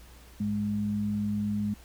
sine tone pair together, 103.85 / 207.7 Hz, G#2 / G#3, 0 / 0 cents, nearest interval octave, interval 1200 cents, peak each -35 / -27 dBFS, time 0.4-1.74 s, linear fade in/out 5 ms, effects added 60 Hz sine -50 dBFS peak until 1.84 s + pink hiss -55 dBFS RMS until 1.84 s

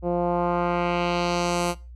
10% pulse tone with low-pass filter sweep, 174.61 Hz, F3, in tune, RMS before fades -24 dBFS, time 0.02-1.75 s, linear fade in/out 50 ms, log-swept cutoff 500 to 11000 Hz, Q 1.3, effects noise-tail reverb RT60 0.3 s tail -19 dB re dry + added 60 Hz sine -39 dBFS peak until 1.95 s

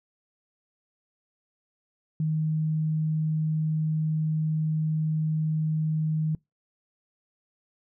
sine tone, 156.3 Hz, D#3, 8 cents sharp, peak -23 dBFS, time 2.2-6.35 s, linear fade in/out 2 ms, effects noise-tail reverb RT60 0.2 s tail -25 dB re dry

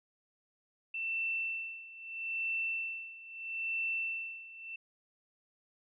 sine tone with tremolo, 2679 Hz, E7, 27 cents sharp, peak -31 dBFS, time 0.94-4.76 s, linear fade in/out 5 ms, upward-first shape sine, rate 0.77 Hz, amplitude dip 85%, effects none

